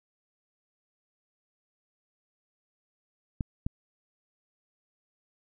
clicks, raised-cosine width 5 ms, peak -17 dBFS, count 2, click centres 3.408 / 3.665 s, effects none

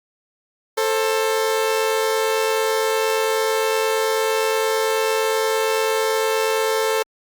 sawtooth tone pair together, 442.5 / 531.3 Hz, A4 / C5, +10 / +26 cents, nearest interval minor third, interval 316 cents, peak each -15 / -20 dBFS, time 0.77-7.03 s, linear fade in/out 10 ms, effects Opus 48 kbps

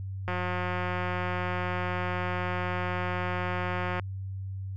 click train, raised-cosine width 0.5 ms, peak -17 dBFS, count 670, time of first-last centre 0.28-3.997 s, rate 180 Hz, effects added 96 Hz sine -33 dBFS peak until 4.76 s

